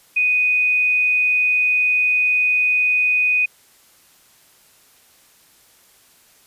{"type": "tone", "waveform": "sine", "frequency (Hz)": 2489, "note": "D#7", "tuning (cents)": 0, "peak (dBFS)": -14, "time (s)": [0.16, 3.46], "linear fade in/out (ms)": 10, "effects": ["white hiss -53 dBFS RMS until 6.46 s", "resampled to 32000 Hz"]}